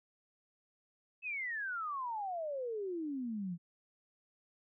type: exponential sweep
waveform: sine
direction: down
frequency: 2637 to 165.2 Hz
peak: -36 dBFS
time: 1.22-3.58 s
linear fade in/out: 50 ms
effects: none